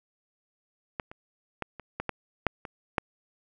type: clicks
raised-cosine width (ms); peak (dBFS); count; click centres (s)
0.5; -16 / -28 / -16 / -26 / -16 / -14 / -7 / -23 / -9; 9; 0.998 / 1.115 / 1.623 / 1.797 / 2 / 2.093 / 2.467 / 2.652 / 2.982
effects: none